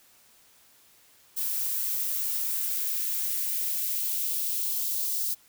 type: noise with high-pass filter sweep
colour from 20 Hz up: violet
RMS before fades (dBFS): -29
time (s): 1.36-5.35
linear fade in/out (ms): 20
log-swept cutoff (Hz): 710 to 4300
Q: 1.3
effects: white hiss -59 dBFS RMS until 5.48 s